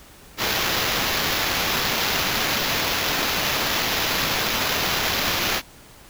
blue noise with sample-and-hold, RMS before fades -23 dBFS, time 0.37-5.62 s, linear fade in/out 50 ms, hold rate 8820 Hz, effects pink hiss -47 dBFS RMS until 6.09 s

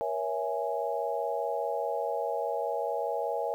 sine chord, A# half-diminished seventh, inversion none, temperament equal with one note detuned, 474 / 554.4 / 659.3 / 830.6 Hz, A#4 / C#5 / E5 / G#5, +29 / 0 / 0 / 0 cents, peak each -34 dBFS, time 0.01-3.54 s, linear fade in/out 0 ms, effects 10-bit

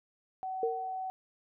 sine tone, 754 Hz, F#5, 32 cents sharp, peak -34 dBFS, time 0.43-1.1 s, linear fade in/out 0 ms
sine tone with exponential decay, 460 Hz, A#4, 23 cents flat, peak -25 dBFS, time 0.63-0.99 s, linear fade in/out 2 ms, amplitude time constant 78 ms
effects none

